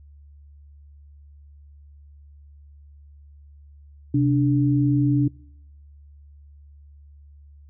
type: tone pair together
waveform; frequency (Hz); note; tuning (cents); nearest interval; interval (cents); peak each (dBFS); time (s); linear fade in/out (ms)
sine; 130 / 291.8; C3 / D4; -11 / -11; octave + major second; 1400; -19; 4.14-5.28; 5
effects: noise-tail reverb RT60 0.8 s tail -26 dB re dry + added 72 Hz sine -45 dBFS peak until 7.69 s